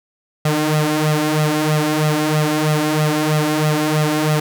sawtooth tone with flanger, 152.8 Hz, D#3, 31 cents flat, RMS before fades -17 dBFS, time 0.45-4.4 s, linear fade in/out 5 ms, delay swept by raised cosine 1.5 to 3.8 ms, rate 3.1 Hz, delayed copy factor +0.75, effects none

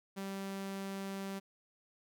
sawtooth tone, 195.1 Hz, G3, 8 cents flat, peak -35 dBFS, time 0.16-1.4 s, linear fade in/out 20 ms, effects none

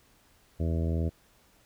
harmonic tone, 82 Hz, E2, 9 cents flat, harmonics 1 / 2 / 3 / 4 / 5 / 6 / 7 / 8, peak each -27 / -33 / -37 / -39 / -41 / -43 / -44 / -45 dBFS, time 0.59-1.1 s, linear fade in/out 20 ms, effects pink hiss -63 dBFS RMS until 1.65 s

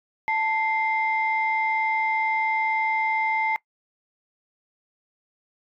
sine tone pair together, 882.2 / 2093 Hz, A5 / C7, +4 / 0 cents, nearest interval octave + minor third, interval 1496 cents, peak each -23 / -24 dBFS, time 0.28-3.56 s, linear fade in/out 0 ms, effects noise-tail reverb RT60 0.1 s tail -20 dB re dry + tanh soft clip ceiling -13 dBFS

